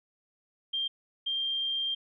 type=tone pair in turn; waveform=sine; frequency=3184 / 3184 Hz; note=G7 / G7; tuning=+26 / +26 cents; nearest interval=unison; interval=0 cents; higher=neither; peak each=-28 dBFS; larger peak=neither; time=0.73-0.88 / 1.26-1.95 s; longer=second; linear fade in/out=10 ms; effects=none